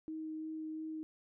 sine tone with vibrato, 314.6 Hz, D#4, 19 cents sharp, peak -39 dBFS, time 0.08-1.03 s, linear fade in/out 0 ms, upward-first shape sine, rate 2.9 Hz, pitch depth 8 cents each way, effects none

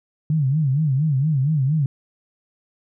sine tone with vibrato, 144 Hz, D3, 34 cents flat, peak -16 dBFS, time 0.3-1.86 s, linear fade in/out 2 ms, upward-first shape sine, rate 4.3 Hz, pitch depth 180 cents each way, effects none

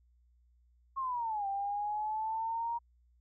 sine linear two-way sweep, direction down then up, 1090 to 784 to 943 Hz, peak -32 dBFS, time 0.96-2.79 s, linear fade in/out 20 ms, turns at 1.47 s, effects added 60 Hz sine -64 dBFS peak until 3.2 s

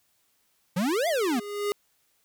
square exponential two-way sweep, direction up then down, 166 to 712 to 221.1 Hz, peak -24 dBFS, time 0.76-1.4 s, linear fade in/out 10 ms, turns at 1.08 s
square tone with exponential growth, 410.5 Hz, G#4, 20 cents flat, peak -24 dBFS, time 0.84-1.72 s, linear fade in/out 0 ms, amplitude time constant 190 ms
effects white hiss -69 dBFS RMS until 2.24 s

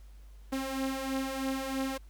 sawtooth beating tone pair, 264.8 / 267.9 Hz, C4 / C4, +21 / +41 cents, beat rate 3.1 Hz, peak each -33 / -29 dBFS, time 0.52-1.98 s, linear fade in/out 10 ms, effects added 50 Hz sine -48 dBFS peak until 2.09 s + pink hiss -66 dBFS RMS until 2.09 s

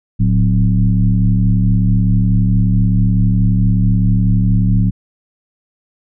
sine tone with frequency modulation, 110 Hz, A2, in tune, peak -9 dBFS, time 0.19-4.91 s, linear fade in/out 20 ms, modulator 71.8 Hz, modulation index 1.2, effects none

